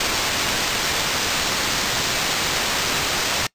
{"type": "noise with sample-and-hold", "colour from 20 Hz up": "blue", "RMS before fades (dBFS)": -22, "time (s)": [0, 3.47], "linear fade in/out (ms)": 5, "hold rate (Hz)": 11025, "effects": ["noise-tail reverb RT60 0.1 s tail -23 dB re dry", "resampled to 32000 Hz"]}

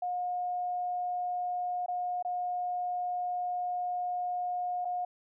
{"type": "tone with dropouts", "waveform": "sine", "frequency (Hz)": 718, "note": "F5", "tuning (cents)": 48, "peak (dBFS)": -30, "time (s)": [0.02, 5.05], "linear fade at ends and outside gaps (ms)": 5, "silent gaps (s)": [[1.862, 1.882], [2.226, 2.248], [4.848, 4.852]], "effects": []}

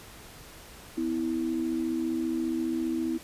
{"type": "tone pair together", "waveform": "sine", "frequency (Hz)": [250.8, 325.6], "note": ["B3", "E4"], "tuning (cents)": [27, -21], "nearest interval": "perfect fourth", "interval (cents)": 452, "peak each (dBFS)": [-31, -28], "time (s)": [0.97, 3.18], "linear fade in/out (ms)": 10, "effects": ["pink hiss -48 dBFS RMS until 3.23 s", "resampled to 32000 Hz"]}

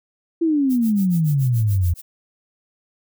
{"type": "exponential sweep", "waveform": "sine", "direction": "down", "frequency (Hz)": [340, 82.5], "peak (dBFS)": -15, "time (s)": [0.41, 1.94], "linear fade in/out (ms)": 10}
{"type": "noise with tremolo", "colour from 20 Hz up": "violet", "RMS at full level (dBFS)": -35, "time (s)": [0.69, 2.02], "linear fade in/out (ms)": 20, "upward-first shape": "sine", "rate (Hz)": 7, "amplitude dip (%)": 100}
{"effects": []}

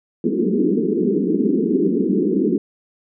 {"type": "band-pass noise", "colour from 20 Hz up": "pink", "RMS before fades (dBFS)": -18, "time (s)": [0.24, 2.58], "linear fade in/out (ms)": 5, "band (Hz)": [180, 440], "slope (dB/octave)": 96, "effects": []}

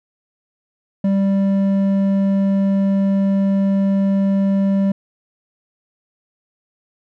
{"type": "tone with hard clipping", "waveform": "sine", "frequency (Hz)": 196, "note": "G3", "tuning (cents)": 0, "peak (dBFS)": -15, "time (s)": [1.04, 4.92], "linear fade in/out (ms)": 5, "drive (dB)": 6, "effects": []}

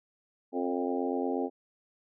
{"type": "harmonic tone with a mistuned harmonic", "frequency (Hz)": 88.4, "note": "F2", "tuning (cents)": 22, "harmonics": [3, 4, 5, 6, 7, 8, 9], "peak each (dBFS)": [-32, -35, -34, -40, -41, -41, -38], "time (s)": [0.52, 1.5], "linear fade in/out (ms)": 50, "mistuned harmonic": 6, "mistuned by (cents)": 27, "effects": []}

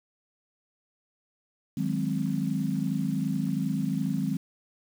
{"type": "chord", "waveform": "sine", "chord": "Ab dominant seventh", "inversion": "second", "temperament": "equal", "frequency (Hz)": [155.56, 185, 207.7, 261.6], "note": ["Eb3", "Gb3", "Ab3", "C4"], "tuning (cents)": [0, 0, 0, 0], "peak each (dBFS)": -31, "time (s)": [1.77, 4.37], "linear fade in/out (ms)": 5, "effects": ["8-bit"]}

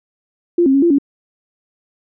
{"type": "tone with pitch steps", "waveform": "sine", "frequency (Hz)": [346.5, 268.4, 276, 342.3, 280.5], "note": ["F4", "C4", "C#4", "F4", "C#4"], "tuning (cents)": [-14, 44, -7, -35, 21], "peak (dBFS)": -9, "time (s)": [0.58, 0.985], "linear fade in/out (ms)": 5, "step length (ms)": 81, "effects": []}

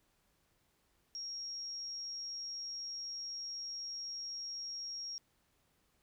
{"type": "tone", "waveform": "sine", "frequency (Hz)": 5588, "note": "F8", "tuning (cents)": 0, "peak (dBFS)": -40, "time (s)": [1.15, 5.18], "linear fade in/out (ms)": 0, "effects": ["pink hiss -75 dBFS RMS until 6.02 s"]}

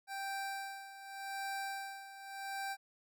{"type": "tone with tremolo", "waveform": "25% pulse", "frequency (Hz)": 784, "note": "G5", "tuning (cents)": 0, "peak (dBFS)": -34, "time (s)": [0.07, 2.77], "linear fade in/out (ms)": 50, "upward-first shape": "sine", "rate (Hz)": 0.85, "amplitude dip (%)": 75, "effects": []}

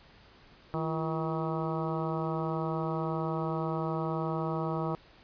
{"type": "harmonic tone with a mistuned harmonic", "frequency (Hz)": 159.3, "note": "D#3", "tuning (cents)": 41, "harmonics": [1, 2, 3, 4, 5, 6, 7, 8], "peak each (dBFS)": [-33, -36, -38, -39, -40, -41, -41, -42], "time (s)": [0.74, 4.95], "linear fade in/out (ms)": 0, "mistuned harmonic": 2, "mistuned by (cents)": 96, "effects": ["pink hiss -57 dBFS RMS until 5.23 s", "resampled to 11025 Hz"]}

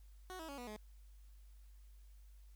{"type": "tone with pitch steps", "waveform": "15% pulse", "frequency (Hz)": [370, 322.1, 280.4, 244.1, 212.5], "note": ["F#4", "E4", "C#4", "B3", "G#3"], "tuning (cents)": [0, -40, 20, -20, 40], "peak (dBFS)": -40, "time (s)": [0.3, 0.765], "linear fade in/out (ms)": 0, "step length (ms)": 93, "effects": ["added 50 Hz sine -56 dBFS peak until 2.55 s", "white hiss -75 dBFS RMS until 2.55 s"]}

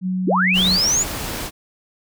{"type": "tone", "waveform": "sine", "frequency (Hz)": 185, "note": "F#3", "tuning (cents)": 0, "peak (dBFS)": -19, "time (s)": [0.01, 0.79], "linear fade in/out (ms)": 50}
{"type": "linear sweep", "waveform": "sine", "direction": "up", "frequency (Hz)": [130, 7130], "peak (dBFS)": -15, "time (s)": [0.26, 1.04], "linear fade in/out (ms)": 20}
{"type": "noise", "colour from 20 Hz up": "pink", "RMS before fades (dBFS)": -27, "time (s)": [0.53, 1.51], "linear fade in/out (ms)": 50}
{"effects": []}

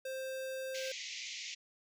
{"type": "tone", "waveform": "square", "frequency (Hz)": 526, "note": "C5", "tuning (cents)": 9, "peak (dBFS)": -39, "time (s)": [0.05, 0.92], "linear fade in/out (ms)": 5}
{"type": "band-pass noise", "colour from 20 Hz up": "pink", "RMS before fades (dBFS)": -44, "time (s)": [0.74, 1.55], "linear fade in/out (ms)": 10, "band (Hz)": [2000, 7000], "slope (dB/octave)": 96}
{"effects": []}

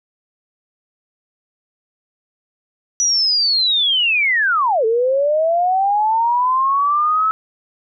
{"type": "linear two-way sweep", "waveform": "sine", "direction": "down then up", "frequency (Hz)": [5910, 435.2, 1308], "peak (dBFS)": -13, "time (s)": [3, 7.31], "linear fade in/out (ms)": 0, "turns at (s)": 4.85, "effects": []}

